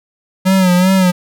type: tone with vibrato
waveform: square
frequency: 184.6 Hz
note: F#3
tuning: 4 cents flat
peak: -9 dBFS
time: 0.45-1.12 s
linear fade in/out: 20 ms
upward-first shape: sine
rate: 2.6 Hz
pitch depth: 65 cents each way
effects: none